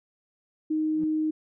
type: tone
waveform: sine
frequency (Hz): 311.1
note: D#4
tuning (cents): 0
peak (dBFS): -23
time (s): 0.7-1.31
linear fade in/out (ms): 10
type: tone with exponential growth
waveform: triangle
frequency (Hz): 174.61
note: F3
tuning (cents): 0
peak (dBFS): -31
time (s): 0.89-1.04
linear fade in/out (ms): 2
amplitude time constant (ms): 32
effects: none